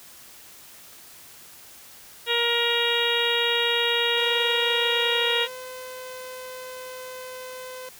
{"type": "harmonic tone", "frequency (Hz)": 471.9, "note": "A#4", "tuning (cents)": 21, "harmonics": [1, 2, 3, 4, 5, 6, 7, 8], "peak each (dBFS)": [-27, -32, -32, -29, -31, -27, -28, -28], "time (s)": [2.26, 5.48], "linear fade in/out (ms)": 50}
{"type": "tone with pitch glide", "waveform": "sawtooth", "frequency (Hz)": [493.9, 510.4], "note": ["B4", "C5"], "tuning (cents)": [0, -43], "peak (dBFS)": -32, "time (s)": [4.17, 7.89], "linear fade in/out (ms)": 2, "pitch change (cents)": 57, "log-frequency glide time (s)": [4.49, 5.51]}
{"effects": ["white hiss -47 dBFS RMS until 7.99 s"]}